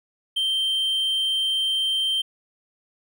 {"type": "tone", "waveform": "triangle", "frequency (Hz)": 3136, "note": "G7", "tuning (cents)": 0, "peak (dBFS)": -19, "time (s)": [0.36, 2.22], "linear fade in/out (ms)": 10, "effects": []}